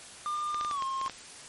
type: tone with pitch glide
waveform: triangle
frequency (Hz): 1200 to 1069.1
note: D6 to C6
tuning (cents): +37 to +37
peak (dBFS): -28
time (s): 0.26-1.08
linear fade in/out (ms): 0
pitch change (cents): -200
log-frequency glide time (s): 0.69-0.82
type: clicks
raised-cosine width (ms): 0.2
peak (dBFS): -20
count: 8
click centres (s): 0.545 / 0.611 / 0.648 / 0.712 / 0.823 / 1.014 / 1.062 / 1.097
effects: white hiss -47 dBFS RMS until 1.48 s + MP3 48 kbps